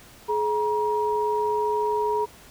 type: tone pair together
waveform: sine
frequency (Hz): 423.6 / 951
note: G#4 / A#5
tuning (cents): +34 / +34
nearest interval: octave + major second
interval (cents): 1400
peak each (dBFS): -24 / -24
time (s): 0.28-2.26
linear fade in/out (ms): 20
effects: pink hiss -49 dBFS RMS until 2.5 s